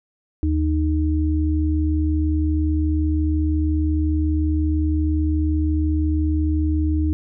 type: tone pair together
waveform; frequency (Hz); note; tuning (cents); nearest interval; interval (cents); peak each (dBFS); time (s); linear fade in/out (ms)
sine; 77.2 / 308.8; D#2 / D#4; -13 / -13; 2 octaves; 2400; -18 / -22; 0.43-7.13; 0
effects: none